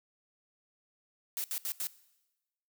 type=noise bursts at uneven times; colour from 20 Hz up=blue; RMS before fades=-35 dBFS; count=4; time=1.37-1.44 / 1.51-1.58 / 1.65-1.72 / 1.8-1.87 s; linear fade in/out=0 ms; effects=noise-tail reverb RT60 1.0 s tail -19 dB re dry